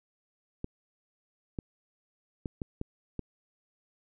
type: clicks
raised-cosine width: 3 ms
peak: -21 dBFS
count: 6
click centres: 0.644 / 1.588 / 2.458 / 2.618 / 2.814 / 3.193 s
effects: none